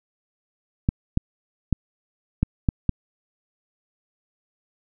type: clicks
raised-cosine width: 5 ms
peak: -6 dBFS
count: 6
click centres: 0.889 / 1.174 / 1.727 / 2.43 / 2.688 / 2.893 s
effects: none